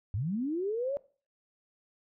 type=linear sweep; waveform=sine; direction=up; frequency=87.31 to 579 Hz; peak=-29 dBFS; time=0.14-0.97 s; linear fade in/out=0 ms; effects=noise-tail reverb RT60 0.4 s tail -20 dB re dry